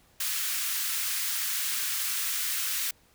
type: high-pass noise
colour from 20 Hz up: white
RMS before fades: -30 dBFS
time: 0.2-2.91 s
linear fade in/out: 5 ms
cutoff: 1300 Hz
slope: 24 dB/octave
effects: pink hiss -62 dBFS RMS until 3.14 s